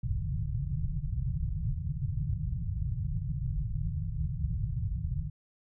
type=low-pass noise; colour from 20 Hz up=white; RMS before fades=-32 dBFS; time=0.03-5.3 s; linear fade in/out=10 ms; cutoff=160 Hz; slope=96 dB/octave; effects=none